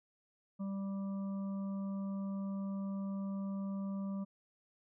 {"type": "harmonic tone", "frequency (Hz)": 196, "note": "G3", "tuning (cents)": 0, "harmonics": [1, 3, 5, 6], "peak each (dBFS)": [-36, -51, -58, -56], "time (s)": [0.59, 4.25], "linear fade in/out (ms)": 20, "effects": []}